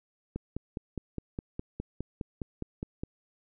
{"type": "click train", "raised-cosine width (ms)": 3, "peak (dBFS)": -21, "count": 14, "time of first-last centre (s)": [0.36, 3.035], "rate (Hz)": 4.86, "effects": []}